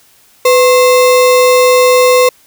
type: tone with sample-and-hold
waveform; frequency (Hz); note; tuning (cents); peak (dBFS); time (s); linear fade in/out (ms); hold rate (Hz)
sine; 501; B4; +25; -4; 0.45-2.29; 5; 1575
effects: white hiss -47 dBFS RMS until 2.46 s